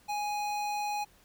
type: tone with notch filter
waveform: square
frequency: 830.6 Hz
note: G#5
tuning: in tune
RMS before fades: -33 dBFS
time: 0.08-1.05 s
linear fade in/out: 20 ms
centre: 11000 Hz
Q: 1.4
effects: pink hiss -62 dBFS RMS until 1.24 s